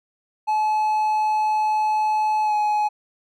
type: tone with pitch glide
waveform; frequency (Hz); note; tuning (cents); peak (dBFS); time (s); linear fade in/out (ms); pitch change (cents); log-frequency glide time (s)
triangle; 858 to 842.8; A5 to G#5; -44 to +25; -16; 0.47-2.89; 20; -31; 2.43-2.54
effects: none